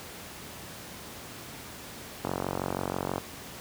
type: click train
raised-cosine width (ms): 1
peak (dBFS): -15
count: 44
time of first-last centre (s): 2.25-3.181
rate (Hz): 46.2
effects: pink hiss -43 dBFS RMS until 3.6 s + high-pass 80 Hz 12 dB/octave